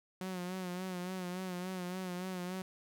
sawtooth tone with vibrato, 182.6 Hz, F#3, 23 cents flat, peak -34 dBFS, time 0.21-2.62 s, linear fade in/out 2 ms, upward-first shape sine, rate 3.5 Hz, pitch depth 51 cents each way, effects none

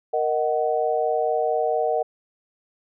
sine chord, D# minor, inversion second, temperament just, 466.7 / 622.3 / 746.7 Hz, A#4 / D#5 / F#5, +2 / 0 / +16 cents, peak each -24 dBFS, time 0.13-2.03 s, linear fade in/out 10 ms, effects none

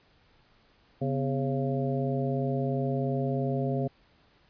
harmonic tone with a mistuned harmonic, 136.7 Hz, C#3, 24 cents flat, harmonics 1 / 2 / 3 / 4 / 5, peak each -29 / -32 / -34 / -35 / -36 dBFS, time 1.01-3.88 s, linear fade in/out 10 ms, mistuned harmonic 2, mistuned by -130 cents, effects pink hiss -63 dBFS RMS until 4.49 s + resampled to 11025 Hz

